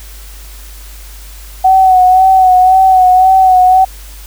sine tone with vibrato, 748 Hz, F#5, 19 cents sharp, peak -3 dBFS, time 1.64-3.85 s, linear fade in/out 10 ms, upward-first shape sine, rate 1.9 Hz, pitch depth 35 cents each way, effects added 50 Hz sine -29 dBFS peak until 4.26 s + white hiss -36 dBFS RMS until 4.26 s

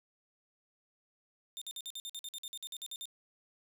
sawtooth tone bursts, 3616 Hz, A7, 47 cents sharp, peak -37 dBFS, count 16, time 1.57-3.055 s, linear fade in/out 0 ms, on 45 ms, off 51 ms, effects none

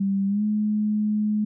sine tone with pitch glide, 196.3 to 211.6 Hz, G3 to G#3, +3 to +33 cents, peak -20 dBFS, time 0-1.45 s, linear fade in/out 10 ms, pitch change +130 cents, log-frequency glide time 0.27-0.43 s, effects none

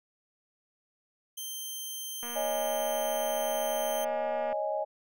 10% pulse tone, 3136 Hz, G7, in tune, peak -28 dBFS, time 1.37-4.05 s, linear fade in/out 10 ms
click train, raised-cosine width 0.5 ms, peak -28 dBFS, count 550, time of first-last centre 2.23-4.527 s, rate 239 Hz
sine chord, C# suspended second, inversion none, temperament equal, 554.4 / 622.3 / 830.6 Hz, C#5 / D#5 / G#5, 0 / 0 / 0 cents, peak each -35 / -31 / -34 dBFS, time 2.35-4.85 s, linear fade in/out 20 ms
effects none

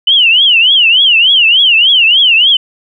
sine tone with vibrato, 2960 Hz, F#7, in tune, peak -4 dBFS, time 0.07-2.57 s, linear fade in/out 5 ms, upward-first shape triangle, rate 3.4 Hz, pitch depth 240 cents each way, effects none

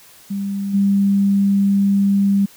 sine tone with level steps, 198.6 Hz, G3, 23 cents sharp, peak -20 / -12 dBFS, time 0.3-2.46 s, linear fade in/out 10 ms, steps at 0.73 s, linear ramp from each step 20 ms, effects white hiss -46 dBFS RMS until 2.56 s

